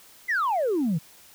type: exponential sweep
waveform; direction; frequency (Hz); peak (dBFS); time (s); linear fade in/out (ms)
sine; down; 2093 to 146.83; -20; 0.28-0.99; 20
effects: tanh soft clip ceiling -19 dBFS + white hiss -52 dBFS RMS until 1.34 s

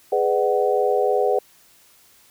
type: chord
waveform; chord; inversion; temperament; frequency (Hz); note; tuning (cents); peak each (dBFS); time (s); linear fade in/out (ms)
sine; G# half-diminished seventh; none; just; 415.3 / 498.4 / 598 / 747.5; G#4 / B4 / D5 / F#5; 0 / +16 / +31 / +17; -21 / -21 / -25 / -23; 0.12-1.39; 5
effects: white hiss -54 dBFS RMS until 2.3 s

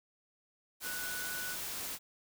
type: tone in noise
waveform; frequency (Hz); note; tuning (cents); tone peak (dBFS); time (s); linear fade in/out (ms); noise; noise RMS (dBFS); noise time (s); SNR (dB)
sine; 1480; F#6; 0; -40; 0.82-1.57; 50; white; -40; 0.8-1.99; -3
effects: none

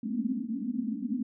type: band-pass noise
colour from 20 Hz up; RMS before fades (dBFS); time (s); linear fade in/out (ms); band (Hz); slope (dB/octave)
pink; -32; 0.03-1.23; 5; 210 to 270; 96
effects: none

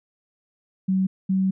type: tone pair in turn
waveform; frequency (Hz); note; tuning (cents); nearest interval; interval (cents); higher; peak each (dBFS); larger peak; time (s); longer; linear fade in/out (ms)
sine; 189.3 / 190.1; F#3 / F#3; +40 / +47; unison; 7; second; -18; neither; 0.88-1.07 / 1.29-1.51; second; 10
effects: none

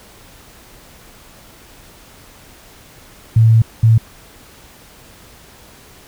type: tone bursts at uneven times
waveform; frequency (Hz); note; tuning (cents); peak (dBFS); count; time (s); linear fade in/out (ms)
sine; 112.7; A2; +42; -6; 2; 3.36-3.62 / 3.83-3.98; 5
effects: pink hiss -43 dBFS RMS until 6.07 s

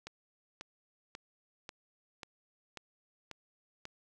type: click train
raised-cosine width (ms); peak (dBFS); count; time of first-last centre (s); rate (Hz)
0.2; -26; 8; 0.07-3.854; 1.85
effects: none

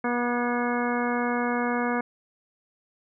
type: harmonic tone with a mistuned harmonic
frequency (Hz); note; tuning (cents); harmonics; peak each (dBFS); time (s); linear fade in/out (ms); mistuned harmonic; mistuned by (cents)
241.7; B3; -37; 1 / 2 / 3 / 4 / 5 / 6 / 7 / 9; -27 / -30 / -32 / -33 / -34 / -35 / -35 / -37; 0.04-2.01; 5; 6; +17
effects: none

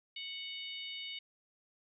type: harmonic tone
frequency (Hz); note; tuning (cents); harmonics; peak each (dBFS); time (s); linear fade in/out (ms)
740; F#5; 0; 3 / 4 / 5 / 6; -47 / -44 / -46 / -53; 0.16-1.19; 5
effects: none

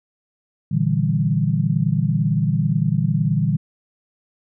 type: chord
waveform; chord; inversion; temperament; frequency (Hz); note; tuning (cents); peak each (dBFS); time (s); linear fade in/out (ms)
sine; E half-diminished seventh; second; equal; 116.54 / 146.83 / 164.81 / 196; Bb2 / D3 / E3 / G3; 0 / 0 / 0 / 0; -23 / -20 / -21 / -24; 0.71-3.57; 10
effects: none

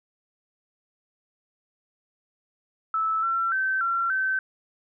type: tone with pitch steps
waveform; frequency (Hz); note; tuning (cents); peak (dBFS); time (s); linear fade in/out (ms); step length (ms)
sine; 1310 / 1352 / 1544 / 1364 / 1540; E6 / E6 / G6 / F6 / G6; -11 / +43 / -27 / -41 / -31; -22; 2.94-4.39; 2; 290
effects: none

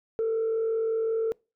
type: tone with frequency modulation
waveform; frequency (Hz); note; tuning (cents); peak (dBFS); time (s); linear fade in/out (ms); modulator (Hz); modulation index
sine; 449; A4; +35; -22; 0.19-1.32; 0; 45.4; 0.25
effects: noise-tail reverb RT60 0.3 s tail -26 dB re dry + tanh soft clip ceiling -21 dBFS

